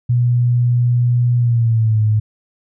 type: tone with pitch glide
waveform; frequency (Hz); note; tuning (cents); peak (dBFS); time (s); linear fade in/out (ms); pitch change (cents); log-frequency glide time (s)
sine; 121.6 to 107.71; B2 to A2; -26 to -36; -11; 0.09-2.2; 10; -210; 1.37-2.02
effects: none